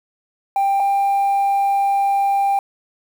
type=tone pair in turn; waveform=sine; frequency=790 / 794.1 Hz; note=G5 / G5; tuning=+13 / +22 cents; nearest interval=unison; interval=9 cents; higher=second; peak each=-12 dBFS; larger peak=neither; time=0.56-0.8 / 0.8-2.59 s; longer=second; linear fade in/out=2 ms; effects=tanh soft clip ceiling -13 dBFS + 7-bit

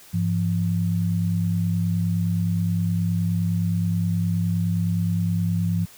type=tone pair together; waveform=sine; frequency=102.09 / 171.7 Hz; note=G#2 / F3; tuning=-29 / -29 cents; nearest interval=major sixth; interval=900 cents; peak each=-23 / -22 dBFS; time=0.13-5.86 s; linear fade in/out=20 ms; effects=white hiss -48 dBFS RMS until 5.97 s

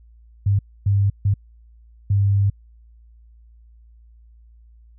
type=tone bursts at uneven times; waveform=sine; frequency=99.9 Hz; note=G2; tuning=33 cents sharp; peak=-14 dBFS; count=4; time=0.46-0.59 / 0.86-1.1 / 1.25-1.34 / 2.1-2.5 s; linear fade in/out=5 ms; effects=added 57 Hz sine -46 dBFS peak until 4.98 s

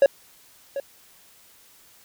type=tone with echo; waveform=triangle; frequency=554.4 Hz; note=C#5; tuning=in tune; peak=-9 dBFS; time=0.02-0.06 s; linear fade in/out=2 ms; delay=740 ms; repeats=1; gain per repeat=-14 dB; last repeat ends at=0.8 s; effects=white hiss -54 dBFS RMS until 2.04 s

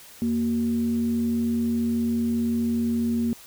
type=tone with frequency modulation; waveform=sine; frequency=233.1 Hz; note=A#3; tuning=in tune; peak=-21 dBFS; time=0.22-3.33 s; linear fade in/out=0 ms; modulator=146 Hz; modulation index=0.34; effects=white hiss -47 dBFS RMS until 3.46 s

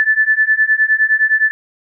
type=beating tone pair; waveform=sine; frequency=1744 / 1753.7 Hz; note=A6 / A6; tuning=-16 / -6 cents; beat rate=9.7 Hz; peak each=-14 / -13 dBFS; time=0-1.51 s; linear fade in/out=0 ms; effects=none

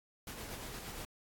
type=noise with tremolo; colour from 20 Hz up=pink; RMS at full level=-44 dBFS; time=0.27-1.05 s; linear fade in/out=2 ms; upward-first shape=sine; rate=8.6 Hz; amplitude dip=35%; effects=AAC 64 kbps

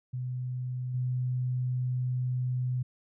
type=tone with level steps; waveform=sine; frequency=126.1 Hz; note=B2; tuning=36 cents sharp; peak=-31 / -27 dBFS; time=0.13-2.83 s; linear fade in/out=10 ms; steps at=0.94 s; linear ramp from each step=5 ms; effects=none

